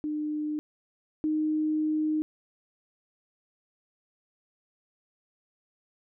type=tone pair in turn; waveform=sine; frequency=302.1 / 308.6 Hz; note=D4 / D#4; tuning=+49 / -14 cents; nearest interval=unison; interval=37 cents; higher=second; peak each=-28 / -24 dBFS; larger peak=second; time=0.04-0.59 / 1.24-2.22 s; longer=second; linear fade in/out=0 ms; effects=none